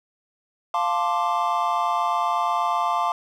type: chord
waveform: triangle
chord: D minor seventh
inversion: first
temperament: equal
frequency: 698.5 / 880 / 1046.5 / 1174.7 Hz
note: F5 / A5 / C6 / D6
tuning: 0 / 0 / 0 / 0 cents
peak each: -24 dBFS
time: 0.74-3.12 s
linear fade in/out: 2 ms
effects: none